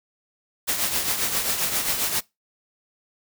white noise with tremolo, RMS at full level -22 dBFS, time 0.67-2.21 s, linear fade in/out 20 ms, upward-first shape triangle, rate 7.5 Hz, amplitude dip 60%, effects noise-tail reverb RT60 0.2 s tail -22 dB re dry

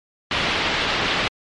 white low-pass noise, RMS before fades -22 dBFS, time 0.31-1.28 s, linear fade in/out 2 ms, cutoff 3600 Hz, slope 24 dB/octave, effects MP3 48 kbps

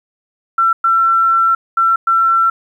sine tone bursts at uneven times, 1348 Hz, E6, 38 cents sharp, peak -9 dBFS, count 4, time 0.58-0.73 / 0.84-1.55 / 1.77-1.96 / 2.07-2.5 s, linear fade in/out 5 ms, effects 8-bit

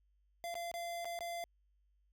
square tone with dropouts, 687 Hz, F5, 29 cents flat, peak -40 dBFS, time 0.44-1.44 s, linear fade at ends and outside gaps 0 ms, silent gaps 0.542-0.553 / 0.715-0.74 / 1.046-1.054 / 1.19-1.207 s, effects added 50 Hz sine -70 dBFS peak until 2.12 s

